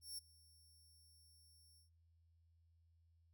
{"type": "tone with ADSR envelope", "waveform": "20% pulse", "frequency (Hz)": 5460, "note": "F8", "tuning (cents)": -40, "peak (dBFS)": -39, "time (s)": [0.01, 1.9], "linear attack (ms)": 170, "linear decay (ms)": 14, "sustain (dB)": -23, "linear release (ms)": 120, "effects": ["noise-tail reverb RT60 0.5 s tail -24 dB re dry", "added 83 Hz sine -70 dBFS peak until 3.33 s"]}